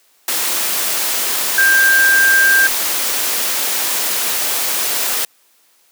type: tone in noise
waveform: sine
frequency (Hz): 1586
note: G6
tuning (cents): +20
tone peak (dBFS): -9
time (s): 1.58-2.67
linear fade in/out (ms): 2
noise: white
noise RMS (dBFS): -18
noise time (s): 0.28-5.25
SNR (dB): +6
effects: white hiss -55 dBFS RMS until 5.91 s + high-pass 300 Hz 12 dB/octave